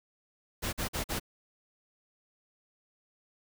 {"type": "noise bursts", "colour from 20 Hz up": "pink", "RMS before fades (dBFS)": -33, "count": 4, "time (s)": [0.62, 1.198], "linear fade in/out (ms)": 20, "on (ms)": 110, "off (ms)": 46, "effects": []}